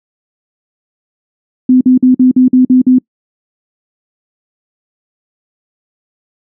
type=tone bursts; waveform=sine; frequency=254.7 Hz; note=C4; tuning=46 cents flat; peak=-3 dBFS; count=8; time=1.69-2.986 s; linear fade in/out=5 ms; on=120 ms; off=48 ms; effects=noise-tail reverb RT60 0.1 s tail -26 dB re dry